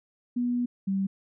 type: tone pair in turn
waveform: sine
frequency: 243.7 / 194.04 Hz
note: B3 / G3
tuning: -23 / -17 cents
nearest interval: major third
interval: 394 cents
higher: first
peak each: -24 dBFS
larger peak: neither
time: 0.36-0.66 / 0.87-1.07 s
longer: first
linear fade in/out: 10 ms
effects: none